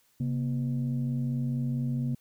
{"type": "tone pair together", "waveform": "sine", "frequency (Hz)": [134.66, 239.1], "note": ["C#3", "A#3"], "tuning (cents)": [-50, 44], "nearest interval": "minor seventh", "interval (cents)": 994, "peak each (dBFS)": [-27, -30], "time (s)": [0.2, 2.15], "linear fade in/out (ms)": 5, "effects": ["tanh soft clip ceiling -22 dBFS", "white hiss -67 dBFS RMS until 2.2 s"]}